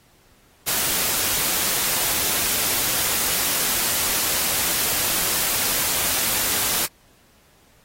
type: noise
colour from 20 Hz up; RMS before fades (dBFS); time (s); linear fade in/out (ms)
white; -22; 0.66-6.87; 20
effects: pink hiss -57 dBFS RMS until 7.84 s + AAC 48 kbps